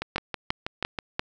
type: two click trains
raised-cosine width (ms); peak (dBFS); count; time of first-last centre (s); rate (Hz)
0.3; -9 / -13; 4 / 7; 0.16-1.194 / 0.02-0.988; 2.9 / 6.2
effects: none